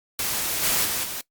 white noise with level steps, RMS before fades -26 / -22 / -26 / -32 dBFS, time 0.19-1.21 s, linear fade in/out 2 ms, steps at 0.62 / 0.84 / 1.03 s, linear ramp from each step 20 ms, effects noise-tail reverb RT60 0.1 s tail -20 dB re dry + Opus 48 kbps

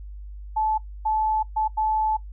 sine tone bursts at uneven times, 868 Hz, A5, 24 cents flat, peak -20 dBFS, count 4, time 0.56-0.78 / 1.05-1.43 / 1.56-1.68 / 1.77-2.17 s, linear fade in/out 10 ms, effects noise-tail reverb RT60 0.1 s tail -17 dB re dry + added 50 Hz sine -35 dBFS peak until 2.32 s

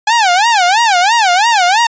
sawtooth tone with vibrato, 816 Hz, G#5, 31 cents flat, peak -4 dBFS, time 0.07-1.87 s, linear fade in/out 5 ms, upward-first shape sine, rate 3 Hz, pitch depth 260 cents each way, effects resampled to 16000 Hz

